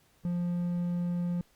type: tone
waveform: triangle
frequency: 175 Hz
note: F3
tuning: 4 cents sharp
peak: -26 dBFS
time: 0.25-1.41 s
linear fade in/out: 0 ms
effects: pink hiss -66 dBFS RMS until 1.55 s + Opus 48 kbps